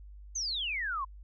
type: exponential sweep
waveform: sine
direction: down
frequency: 6520 to 1019 Hz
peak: -31 dBFS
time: 0.35-1.05 s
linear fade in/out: 10 ms
effects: added 50 Hz sine -46 dBFS peak until 1.23 s

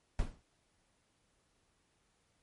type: noise with exponential decay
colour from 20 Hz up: brown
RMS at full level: -30 dBFS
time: 0.19-0.42 s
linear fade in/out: 1 ms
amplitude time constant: 50 ms
effects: pink hiss -75 dBFS RMS until 2.42 s + MP3 48 kbps

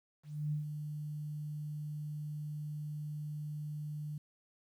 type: tone with ADSR envelope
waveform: sine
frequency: 150 Hz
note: D3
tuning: 37 cents sharp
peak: -31 dBFS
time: 0.23-4.18 s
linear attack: 290 ms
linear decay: 120 ms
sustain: -7 dB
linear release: 4 ms
effects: 11-bit

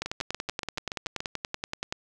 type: two click trains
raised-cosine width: 0.2 ms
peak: -13 / -15 dBFS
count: 21 / 9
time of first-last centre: 0.02-1.925 / 0.06-1.204 s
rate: 10.5 / 6.99 Hz
effects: none

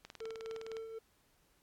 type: click train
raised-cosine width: 0.2 ms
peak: -30 dBFS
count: 15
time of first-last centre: 0.05-0.768 s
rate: 19.5 Hz
type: tone with tremolo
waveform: triangle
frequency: 447.9 Hz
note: A4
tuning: 31 cents sharp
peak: -38 dBFS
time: 0.2-0.99 s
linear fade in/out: 10 ms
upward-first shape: sine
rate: 4 Hz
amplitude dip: 45%
effects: pink hiss -72 dBFS RMS until 1.62 s + AAC 64 kbps

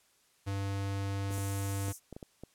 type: tone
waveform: square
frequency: 98.7 Hz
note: G2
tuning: 12 cents sharp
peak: -33 dBFS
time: 0.46-1.93 s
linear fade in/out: 20 ms
type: high-pass noise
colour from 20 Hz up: white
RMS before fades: -42 dBFS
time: 1.29-2 s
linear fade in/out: 50 ms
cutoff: 5900 Hz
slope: 48 dB/octave
type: clicks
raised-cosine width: 2 ms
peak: -30 dBFS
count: 7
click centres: 1.308 / 1.381 / 1.883 / 2.127 / 2.165 / 2.228 / 2.436 s
effects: white hiss -68 dBFS RMS until 2.54 s + low-pass 11000 Hz 12 dB/octave

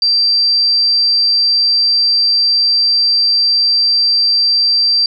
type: tone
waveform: sine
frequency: 4699 Hz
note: D8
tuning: in tune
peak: -9 dBFS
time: 0.02-5.06 s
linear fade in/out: 2 ms
effects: none

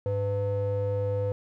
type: ring-modulated tone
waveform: triangle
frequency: 199.7 Hz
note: G3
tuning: 32 cents sharp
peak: -20 dBFS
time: 0.06-1.32 s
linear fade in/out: 0 ms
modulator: 302 Hz
effects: none

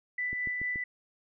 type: tone with tremolo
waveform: sine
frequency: 1986 Hz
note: B6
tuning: 9 cents sharp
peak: -29 dBFS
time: 0.18-0.84 s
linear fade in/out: 5 ms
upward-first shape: sine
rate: 4.5 Hz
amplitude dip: 25%
type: click train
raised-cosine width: 3 ms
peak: -30 dBFS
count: 4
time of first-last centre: 0.33-0.759 s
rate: 7 Hz
effects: none

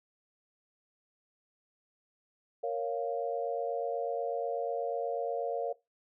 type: chord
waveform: sine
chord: Bb minor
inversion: none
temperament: equal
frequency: 466.2 / 554.4 / 698.5 Hz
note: Bb4 / Db5 / F5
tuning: 0 / 0 / 0 cents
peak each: -34 / -35 / -36 dBFS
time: 2.63-5.73 s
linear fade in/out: 10 ms
effects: noise-tail reverb RT60 0.2 s tail -19 dB re dry

